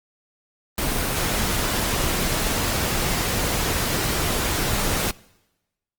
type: noise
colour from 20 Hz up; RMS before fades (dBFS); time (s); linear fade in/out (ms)
pink; -23; 0.78-5.11; 2
effects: noise-tail reverb RT60 1.0 s tail -23 dB re dry + Opus 24 kbps